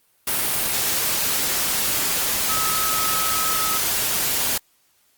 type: tone in noise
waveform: sine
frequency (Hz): 1285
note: E6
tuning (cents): -45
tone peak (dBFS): -25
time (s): 2.49-3.78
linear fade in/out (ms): 5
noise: white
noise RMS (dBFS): -22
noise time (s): 0.27-4.58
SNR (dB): -6
effects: white hiss -62 dBFS RMS until 5.17 s + Opus 32 kbps